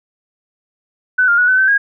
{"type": "tone with pitch steps", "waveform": "sine", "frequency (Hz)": [1503, 1403, 1465, 1513, 1540, 1635], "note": ["F#6", "F6", "F#6", "F#6", "G6", "G#6"], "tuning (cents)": [27, 8, -18, 38, -31, -28], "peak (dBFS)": -9, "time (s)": [1.18, 1.78], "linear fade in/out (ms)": 10, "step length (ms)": 100, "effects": []}